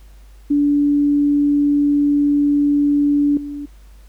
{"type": "tone with level steps", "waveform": "sine", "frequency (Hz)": 288.9, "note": "D4", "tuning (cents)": -28, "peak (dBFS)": [-12, -25], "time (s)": [0.5, 3.66], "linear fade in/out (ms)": 10, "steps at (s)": 3.37, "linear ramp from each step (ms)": 2, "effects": ["added 50 Hz sine -40 dBFS peak until 4.08 s", "pink hiss -55 dBFS RMS until 4.08 s"]}